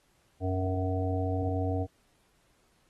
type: harmonic tone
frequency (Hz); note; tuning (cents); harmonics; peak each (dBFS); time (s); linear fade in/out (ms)
93.2; F#2; +13; 1 / 3 / 5 / 7 / 8; -29 / -34 / -36 / -37 / -38; 0.4-1.87; 50
effects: pink hiss -69 dBFS RMS until 2.89 s + AAC 32 kbps